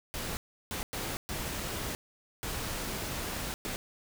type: noise bursts at uneven times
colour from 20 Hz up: pink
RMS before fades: -36 dBFS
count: 6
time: 0.14-0.37 / 0.71-0.83 / 0.93-1.17 / 1.29-1.95 / 2.43-3.54 / 3.65-3.76 s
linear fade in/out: 0 ms
effects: none